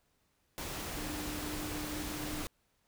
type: tone in noise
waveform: sine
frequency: 300.8 Hz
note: D4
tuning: 42 cents sharp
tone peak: -41 dBFS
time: 0.97-2.42 s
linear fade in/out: 0 ms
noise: pink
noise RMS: -40 dBFS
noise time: 0.58-2.47 s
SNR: -4 dB
effects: pink hiss -75 dBFS RMS until 2.87 s